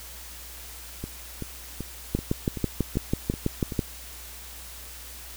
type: two click trains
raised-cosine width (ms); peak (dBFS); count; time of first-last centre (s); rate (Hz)
3; -19 / -10; 8 / 11; 1.04-3.722 / 2.15-3.792; 2.61 / 6.09
effects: added 60 Hz sine -45 dBFS peak until 5.36 s + white hiss -43 dBFS RMS until 5.36 s